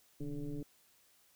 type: tone with frequency modulation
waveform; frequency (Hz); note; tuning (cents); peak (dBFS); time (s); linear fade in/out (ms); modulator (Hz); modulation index
sine; 150.6; D3; +44; -37; 0.2-0.63; 5; 141; 1.6
effects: white hiss -68 dBFS RMS until 1.35 s